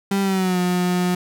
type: tone with pitch glide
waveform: 35% pulse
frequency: 196.9 to 179.52 Hz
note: G3 to F3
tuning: +8 to +48 cents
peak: -16 dBFS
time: 0.11-1.15 s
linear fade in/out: 5 ms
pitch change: -160 cents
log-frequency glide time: 0.21-0.59 s
effects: none